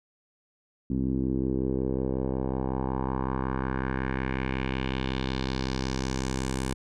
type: tone with low-pass filter sweep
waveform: 10% pulse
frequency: 65.41 Hz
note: C2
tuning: in tune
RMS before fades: -29 dBFS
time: 0.9-6.74 s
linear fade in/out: 5 ms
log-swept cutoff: 250 to 9300 Hz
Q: 2.3
effects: none